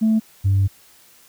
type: tone pair in turn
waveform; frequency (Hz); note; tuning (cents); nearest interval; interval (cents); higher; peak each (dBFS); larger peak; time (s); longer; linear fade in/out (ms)
sine; 220 / 97.6; A3 / G2; 0 / -7; octave + major second; 1407; first; -12; neither; 0.01-0.2 / 0.44-0.68; second; 20
effects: tanh soft clip ceiling -11 dBFS + white hiss -51 dBFS RMS until 1.28 s